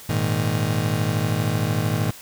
35% pulse chord, Ab suspended second, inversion none, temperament just, 103.83 / 116.8 / 155.74 Hz, Ab2 / Bb2 / Eb3, 0 / +4 / +2 cents, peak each -23 dBFS, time 0.09-2.11 s, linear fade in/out 5 ms, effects white hiss -42 dBFS RMS until 2.21 s

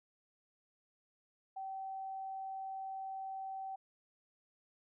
sine tone, 770 Hz, G5, 31 cents flat, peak -40 dBFS, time 1.56-3.76 s, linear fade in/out 10 ms, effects none

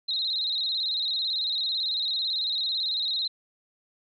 sine tone with vibrato, 3937 Hz, B7, 6 cents flat, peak -25 dBFS, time 0.08-3.28 s, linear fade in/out 10 ms, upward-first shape square, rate 18 Hz, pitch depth 68 cents each way, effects none

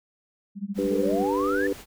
sine tone with tremolo, 200 Hz, G3, 35 cents sharp, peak -25 dBFS, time 0.55-1.28 s, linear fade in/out 50 ms, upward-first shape sine, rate 14 Hz, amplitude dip 95%
pink noise, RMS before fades -43 dBFS, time 0.74-1.86 s, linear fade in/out 50 ms
sine chord, G major, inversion second, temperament equal, 293.7 / 392 / 493.9 Hz, D4 / G4 / B4, 0 / 0 / 0 cents, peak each -27 dBFS, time 0.78-1.73 s, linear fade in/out 5 ms
sine exponential sweep, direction up, 415.3 to 1800 Hz, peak -27 dBFS, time 0.91-1.67 s, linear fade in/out 2 ms
effects none

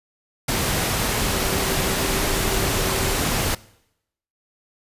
sine tone in noise, 384.5 Hz, G4, 33 cents flat, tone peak -30 dBFS, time 1.33-3.16 s, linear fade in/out 5 ms, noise pink, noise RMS -22 dBFS, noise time 0.48-3.55 s, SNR -11 dB, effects noise-tail reverb RT60 0.8 s tail -21 dB re dry + resampled to 32000 Hz

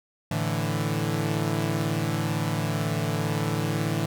sawtooth chord, A suspended fourth, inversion none, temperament equal, 110 / 146.83 / 164.81 Hz, A2 / D3 / E3, 0 / 0 / 0 cents, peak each -25 dBFS, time 0.31-4.06 s, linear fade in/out 5 ms, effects none

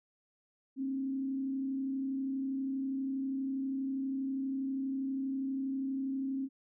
sine tone with frequency modulation, 268.4 Hz, C4, 44 cents sharp, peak -32 dBFS, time 0.76-6.49 s, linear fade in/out 50 ms, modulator 32.4 Hz, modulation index 0.32, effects none

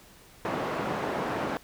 white band-pass noise, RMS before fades -31 dBFS, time 0.45-1.57 s, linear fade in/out 0 ms, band 140 to 910 Hz, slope 12 dB/octave, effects pink hiss -54 dBFS RMS until 1.63 s

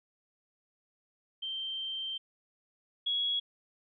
sine tone pair in turn, 3136 / 3336 Hz, G7 / G#7, 0 / +7 cents, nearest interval minor second, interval 107 cents, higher second, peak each -34 / -28 dBFS, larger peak second, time 1.42-2.18 / 3.06-3.4 s, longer first, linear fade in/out 10 ms, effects none

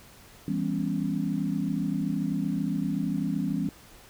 sine chord, C# half-diminished seventh, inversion first, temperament just, 166.31 / 199.57 / 249.5 / 277.2 Hz, E3 / G3 / B3 / C#4, +16 / +31 / +18 / 0 cents, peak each -31 / -30 / -33 / -31 dBFS, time 0.48-3.69 s, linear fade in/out 2 ms, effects pink hiss -52 dBFS RMS until 4.09 s

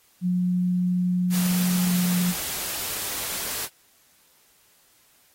sine tone with pitch glide, 180 to 178.45 Hz, F#3 to F3, -47 to +38 cents, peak -20 dBFS, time 0.21-2.34 s, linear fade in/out 50 ms, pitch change -15 cents, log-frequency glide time 1.77-2.09 s
white noise, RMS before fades -30 dBFS, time 1.3-3.69 s, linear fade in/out 50 ms
effects white hiss -60 dBFS RMS until 5.34 s + AAC 48 kbps

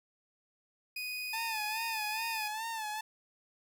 30% pulse tone, 2489 Hz, D#7, in tune, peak -34 dBFS, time 0.96-2.48 s, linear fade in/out 5 ms
sawtooth tone with vibrato, 880 Hz, A5, in tune, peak -32 dBFS, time 1.33-3.01 s, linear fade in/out 5 ms, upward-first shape sine, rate 2.4 Hz, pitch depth 74 cents each way
effects none

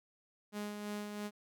sawtooth tone with tremolo, 207.7 Hz, G#3, in tune, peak -34 dBFS, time 0.52-1.31 s, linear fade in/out 50 ms, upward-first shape sine, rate 3 Hz, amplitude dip 40%, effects none

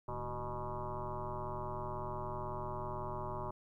sine tone with frequency modulation, 493.9 Hz, B4, in tune, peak -37 dBFS, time 0.08-3.51 s, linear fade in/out 5 ms, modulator 118 Hz, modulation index 5.3, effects 13-bit

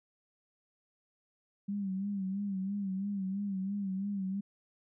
sine tone with vibrato, 196 Hz, G3, in tune, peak -32 dBFS, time 1.68-4.41 s, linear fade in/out 10 ms, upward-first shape sine, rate 3 Hz, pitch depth 72 cents each way, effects none

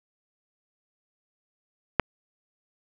click, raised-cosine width 0.5 ms, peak -3 dBFS, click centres 1.997 s, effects none

